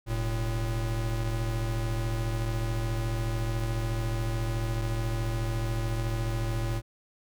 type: tone pair together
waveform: square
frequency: 42.36 / 113.1 Hz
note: E1 / A2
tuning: +48 / +48 cents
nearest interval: octave + perfect fourth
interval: 1700 cents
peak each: -32 / -30 dBFS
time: 0.06-6.82 s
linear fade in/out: 50 ms
effects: none